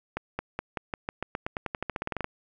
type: accelerating click train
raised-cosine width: 0.5 ms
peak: -15 dBFS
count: 21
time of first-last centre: 0.17-2.244 s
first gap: 220 ms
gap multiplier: 0.91
effects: none